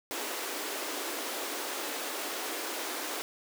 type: high-pass noise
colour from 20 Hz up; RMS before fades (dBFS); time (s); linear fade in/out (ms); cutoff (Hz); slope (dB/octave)
pink; -36; 0.11-3.22; 0; 280; 48
effects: none